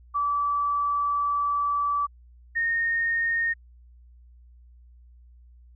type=tone pair in turn; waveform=sine; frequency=1155 / 1843.5 Hz; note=D6 / A#6; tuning=-29 / -20 cents; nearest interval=minor sixth; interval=809 cents; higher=second; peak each=-22 dBFS; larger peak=neither; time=0.14-2.07 / 2.55-3.54 s; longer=first; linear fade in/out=20 ms; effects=added 60 Hz sine -49 dBFS peak until 5.75 s